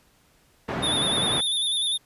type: band-pass noise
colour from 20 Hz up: pink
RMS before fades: -29 dBFS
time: 0.68-1.41 s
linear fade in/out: 10 ms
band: 120 to 1800 Hz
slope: 12 dB/octave
type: tone with vibrato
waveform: square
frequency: 3564 Hz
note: A7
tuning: 22 cents sharp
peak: -23 dBFS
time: 0.82-1.98 s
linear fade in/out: 20 ms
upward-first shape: square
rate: 10 Hz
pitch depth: 45 cents each way
effects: pink hiss -61 dBFS RMS until 2.05 s + resampled to 32000 Hz